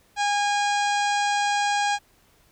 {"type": "harmonic tone with a mistuned harmonic", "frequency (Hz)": 818, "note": "G#5", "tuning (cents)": -26, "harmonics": [1, 2, 3, 4, 5, 6, 7, 8, 9, 10], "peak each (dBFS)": [-22, -28, -32, -34, -36, -38, -39, -40, -41, -42], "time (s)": [0.16, 1.99], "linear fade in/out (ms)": 50, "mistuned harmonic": 10, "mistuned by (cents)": -26, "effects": ["pink hiss -60 dBFS RMS until 2.51 s"]}